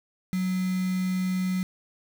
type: tone with quantisation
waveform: sine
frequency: 185 Hz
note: F#3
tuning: in tune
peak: -24 dBFS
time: 0.33-1.63 s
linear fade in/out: 0 ms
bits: 6
effects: none